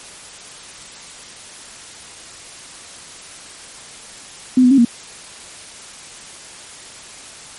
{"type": "tone with pitch steps", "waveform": "sine", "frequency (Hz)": [254.6, 248.6, 273.3, 236.3], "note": ["C4", "B3", "C#4", "A#3"], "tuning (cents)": [-47, 12, -24, 24], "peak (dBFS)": -7, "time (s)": [4.57, 4.85], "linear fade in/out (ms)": 5, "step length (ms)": 70, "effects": ["white hiss -37 dBFS RMS until 7.58 s", "MP3 48 kbps"]}